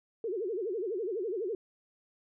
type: tone with vibrato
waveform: sine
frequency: 407.8 Hz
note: G#4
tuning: 32 cents flat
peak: -31 dBFS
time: 0.24-1.55 s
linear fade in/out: 2 ms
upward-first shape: sine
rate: 12 Hz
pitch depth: 250 cents each way
effects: none